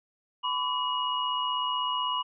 sine tone cluster, 1002 / 1138 / 2896 Hz, B5 / C#6 / F#7, +25 / +45 / -38 cents, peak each -29 / -34 / -31 dBFS, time 0.43-2.23 s, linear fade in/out 20 ms, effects none

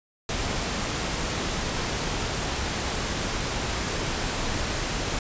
pink noise, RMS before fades -28 dBFS, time 0.29-5.19 s, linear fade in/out 2 ms, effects resampled to 16000 Hz

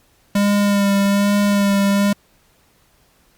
square tone with vibrato, 201.3 Hz, G3, 46 cents sharp, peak -14 dBFS, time 0.35-2.13 s, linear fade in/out 5 ms, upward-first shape sine, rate 1.2 Hz, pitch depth 21 cents each way, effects pink hiss -57 dBFS RMS until 3.37 s + Opus 48 kbps

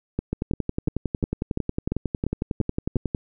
two click trains, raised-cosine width 3 ms, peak -11 / -11 dBFS, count 32 / 9, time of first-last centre 0.33-3.148 / 0.19-2.958 s, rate 11 / 2.89 Hz, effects none

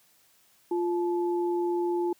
sine tone pair together, 349.2 / 865.1 Hz, F4 / A5, 0 / -30 cents, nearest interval octave + major third, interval 1570 cents, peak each -25 / -34 dBFS, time 0.71-2.13 s, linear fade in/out 5 ms, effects white hiss -63 dBFS RMS until 2.19 s + high-pass 60 Hz 12 dB/octave

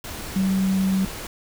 sine tone in noise, 190.9 Hz, G3, 46 cents flat, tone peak -18 dBFS, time 0.36-1.05 s, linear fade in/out 2 ms, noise pink, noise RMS -34 dBFS, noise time 0.04-1.27 s, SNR +13 dB, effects none

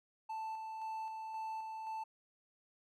triangle tone with tremolo, 882 Hz, A5, 4 cents sharp, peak -37 dBFS, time 0.29-2.04 s, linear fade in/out 10 ms, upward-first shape square, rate 1.9 Hz, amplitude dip 30%, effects none

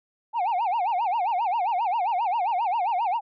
sine tone with vibrato, 820 Hz, G#5, 22 cents flat, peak -19 dBFS, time 0.33-3.21 s, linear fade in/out 50 ms, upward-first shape sine, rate 7.5 Hz, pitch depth 260 cents each way, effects tanh soft clip ceiling -21 dBFS

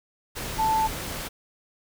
sine tone in noise, 880 Hz, A5, in tune, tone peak -20 dBFS, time 0.58-0.88 s, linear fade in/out 20 ms, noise pink, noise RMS -33 dBFS, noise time 0.35-1.29 s, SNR +10 dB, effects none

